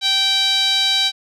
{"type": "tone with band-pass filter", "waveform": "sawtooth", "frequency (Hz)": 778, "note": "G5", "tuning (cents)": -13, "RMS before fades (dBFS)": -17, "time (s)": [0.01, 1.12], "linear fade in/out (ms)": 50, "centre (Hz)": 3900, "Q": 4.9, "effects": []}